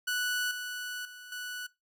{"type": "tone with level steps", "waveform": "sawtooth", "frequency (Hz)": 1480, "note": "F#6", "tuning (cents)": 0, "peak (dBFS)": [-25, -32, -42, -33], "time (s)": [0.07, 1.67], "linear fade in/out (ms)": 10, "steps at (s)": [0.51, 1.05, 1.32], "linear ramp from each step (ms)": 2, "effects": ["noise-tail reverb RT60 0.2 s tail -19 dB re dry"]}